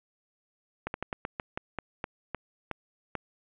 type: slowing click train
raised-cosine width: 0.5 ms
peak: -17 dBFS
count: 12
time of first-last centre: 0.87-3.153 s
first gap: 71 ms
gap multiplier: 1.2
effects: resampled to 8000 Hz + 9-bit